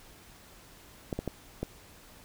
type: clicks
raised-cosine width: 2 ms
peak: -18 dBFS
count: 4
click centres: 1.128 / 1.19 / 1.277 / 1.63 s
effects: pink hiss -54 dBFS RMS until 2.24 s